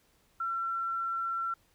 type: tone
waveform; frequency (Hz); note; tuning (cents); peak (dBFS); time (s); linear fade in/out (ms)
sine; 1354; E6; +46; -30; 0.4-1.54; 5
effects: pink hiss -68 dBFS RMS until 1.74 s